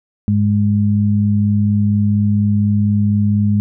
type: tone pair together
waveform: sine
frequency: 102.5 / 206.7 Hz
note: G#2 / G#3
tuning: -22 / -8 cents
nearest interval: octave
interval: 1214 cents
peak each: -14 dBFS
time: 0.28-3.6 s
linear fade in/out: 0 ms
effects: none